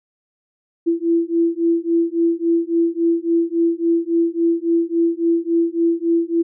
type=beating tone pair; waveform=sine; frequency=333.6 / 337.2 Hz; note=E4 / E4; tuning=+21 / +39 cents; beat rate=3.6 Hz; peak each=-18 dBFS; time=0.86-6.43 s; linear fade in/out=20 ms; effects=none